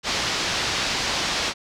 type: low-pass noise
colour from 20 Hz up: white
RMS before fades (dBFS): -25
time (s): 0.03-1.54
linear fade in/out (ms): 50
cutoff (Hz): 5500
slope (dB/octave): 24
effects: none